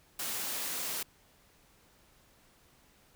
white high-pass noise, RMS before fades -36 dBFS, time 0.19-1.03 s, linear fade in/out 5 ms, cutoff 140 Hz, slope 24 dB/octave, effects pink hiss -64 dBFS RMS until 3.15 s

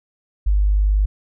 sine tone, 50.4 Hz, G1, 49 cents sharp, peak -13 dBFS, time 0.46-1.06 s, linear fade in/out 10 ms, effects none

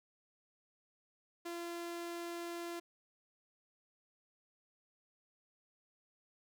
sawtooth tone, 342.5 Hz, F4, 34 cents flat, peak -37 dBFS, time 1.45-2.8 s, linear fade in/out 10 ms, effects none

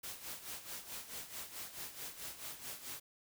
white noise with tremolo, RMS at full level -44 dBFS, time 0.03-3 s, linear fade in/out 10 ms, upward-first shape sine, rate 4.6 Hz, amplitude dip 70%, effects none

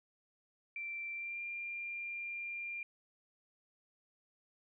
sine tone with pitch glide, 2349 to 2390 Hz, D7 to D7, 0 to +30 cents, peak -39 dBFS, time 0.76-2.83 s, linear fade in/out 2 ms, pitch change +30 cents, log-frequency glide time 1.14-1.41 s, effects none

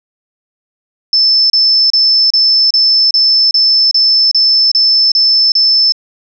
sine tone bursts, 5274 Hz, E8, in tune, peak -6 dBFS, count 12, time 1.13-5.922 s, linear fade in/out 2 ms, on 370 ms, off 32 ms, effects none

